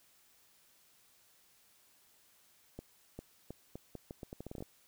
accelerating click train, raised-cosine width 2 ms, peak -30 dBFS, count 15, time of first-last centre 2.79-4.625 s, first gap 400 ms, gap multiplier 0.79, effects white hiss -67 dBFS RMS until 4.87 s

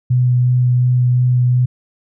sine tone with vibrato, 124.6 Hz, B2, 16 cents sharp, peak -10 dBFS, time 0.1-1.66 s, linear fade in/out 10 ms, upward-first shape sine, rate 2.8 Hz, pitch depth 10 cents each way, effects none

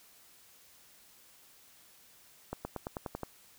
accelerating click train, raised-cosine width 1 ms, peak -22 dBFS, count 8, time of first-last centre 2.53-3.233 s, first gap 120 ms, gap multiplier 0.94, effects white hiss -60 dBFS RMS until 3.58 s

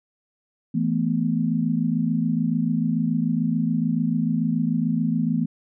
sine chord, E suspended fourth, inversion none, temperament equal, 164.81 / 220 / 246.9 Hz, E3 / A3 / B3, 0 / 0 / 0 cents, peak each -24 dBFS, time 0.74-5.46 s, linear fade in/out 10 ms, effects none

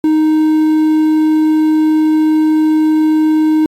triangle tone with quantisation, 311.1 Hz, D#4, in tune, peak -6 dBFS, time 0.04-3.66 s, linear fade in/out 2 ms, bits 6, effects AAC 48 kbps

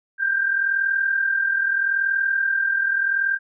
sine tone pair together, 1549 / 1589.8 Hz, G6 / G6, -21 / +24 cents, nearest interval unison, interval 45 cents, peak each -26 / -19 dBFS, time 0.18-3.39 s, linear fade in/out 50 ms, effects none

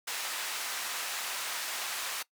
pink band-pass noise, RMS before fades -36 dBFS, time 0.07-2.23 s, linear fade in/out 10 ms, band 1100 to 15000 Hz, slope 12 dB/octave, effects noise-tail reverb RT60 0.1 s tail -21 dB re dry

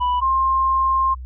triangle / sine tone pair in turn, 988 / 1060.3 Hz, B5 / C6, 0 / +23 cents, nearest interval minor second, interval 123 cents, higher second, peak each -15 dBFS, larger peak neither, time 0-0.21 / 0.21-1.15 s, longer second, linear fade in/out 20 ms, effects added 63 Hz sine -30 dBFS peak until 1.25 s + resampled to 8000 Hz

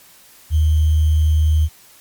sine tone with sample-and-hold, 77.78 Hz, D#2, in tune, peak -11 dBFS, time 0.5-1.69 s, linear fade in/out 50 ms, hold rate 3150 Hz, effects white hiss -47 dBFS RMS until 2 s + MP3 96 kbps

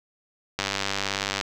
click train, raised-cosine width 0.2 ms, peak -8 dBFS, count 82, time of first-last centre 0.59-1.412 s, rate 98.6 Hz, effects none

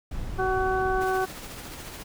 brown noise, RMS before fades -33 dBFS, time 0.11-1.04 s, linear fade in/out 5 ms
harmonic tone, 376.4 Hz, F#4, 30 cents sharp, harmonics 1 / 2 / 3 / 4, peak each -26 / -27 / -32 / -31 dBFS, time 0.38-1.26 s, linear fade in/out 20 ms
pink noise with tremolo, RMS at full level -38 dBFS, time 1-2.04 s, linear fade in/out 20 ms, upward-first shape triangle, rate 14 Hz, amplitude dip 40%
effects none

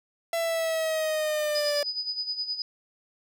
45% pulse linear sweep, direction down, 671 to 580 Hz, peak -25 dBFS, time 0.33-1.83 s, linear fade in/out 2 ms
sine tone with tremolo, 4978 Hz, D#8, in tune, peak -26 dBFS, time 1.55-2.62 s, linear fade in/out 2 ms, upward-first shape sine, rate 9.6 Hz, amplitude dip 70%
effects none

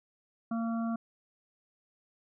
harmonic tone, 228.8 Hz, A#3, 32 cents flat, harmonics 1 / 3 / 5 / 6, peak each -30 / -40 / -44 / -46 dBFS, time 0.51-0.96 s, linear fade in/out 5 ms, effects none

